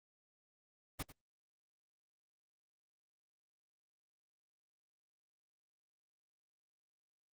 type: noise with echo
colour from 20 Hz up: pink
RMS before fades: -40 dBFS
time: 0.99-1.03 s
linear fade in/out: 10 ms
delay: 95 ms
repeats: 1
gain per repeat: -15 dB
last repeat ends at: 1.125 s
effects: Opus 24 kbps